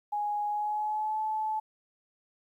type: tone with pitch glide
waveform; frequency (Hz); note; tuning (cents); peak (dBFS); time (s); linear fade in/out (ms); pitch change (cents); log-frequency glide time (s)
sine; 830.6 to 866.4; G#5 to A5; 0 to -27; -28; 0.12-1.6; 10; +73; 0.47-1.2
effects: 11-bit